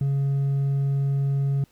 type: tone with hard clipping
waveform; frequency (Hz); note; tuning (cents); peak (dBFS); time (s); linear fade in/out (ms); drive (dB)
sine; 138.59; C#3; 0; -21; 0.01-1.64; 2; 2
effects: pink hiss -62 dBFS RMS until 1.71 s